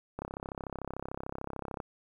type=click train; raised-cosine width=1 ms; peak=-23 dBFS; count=55; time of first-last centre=0.19-1.802 s; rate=33.5 Hz; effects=10-bit